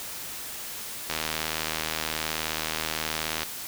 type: click train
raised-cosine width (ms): 0.2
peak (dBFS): -10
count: 185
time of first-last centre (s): 1.1-3.432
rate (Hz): 78.9
effects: white hiss -37 dBFS RMS until 3.67 s